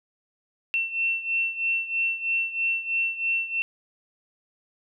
sine beating tone pair, 2700 / 2703.1 Hz, E7 / E7, +41 / +43 cents, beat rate 3.1 Hz, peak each -25 / -29 dBFS, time 0.74-3.62 s, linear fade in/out 0 ms, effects none

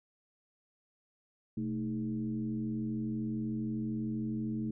sine tone with frequency modulation, 220 Hz, A3, in tune, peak -32 dBFS, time 1.57-4.71 s, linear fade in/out 5 ms, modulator 92.8 Hz, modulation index 0.92, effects none

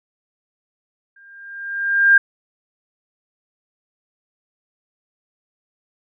sine tone with exponential growth, 1601 Hz, G6, 36 cents sharp, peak -6 dBFS, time 1.16-2.18 s, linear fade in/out 5 ms, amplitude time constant 220 ms, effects none

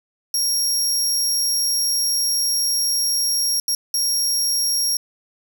25% pulse tone bursts at uneven times, 5588 Hz, F8, in tune, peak -13 dBFS, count 3, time 0.34-3.6 / 3.68-3.75 / 3.94-4.97 s, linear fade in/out 2 ms, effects none

